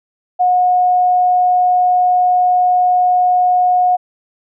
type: tone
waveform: sine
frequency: 725 Hz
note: F#5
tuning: 35 cents flat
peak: -9 dBFS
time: 0.39-3.97 s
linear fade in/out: 20 ms
effects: none